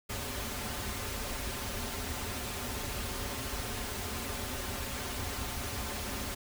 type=noise with comb filter; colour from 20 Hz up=pink; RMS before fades=-37 dBFS; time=0.09-6.35 s; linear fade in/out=10 ms; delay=6.2 ms; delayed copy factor=-0.65; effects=none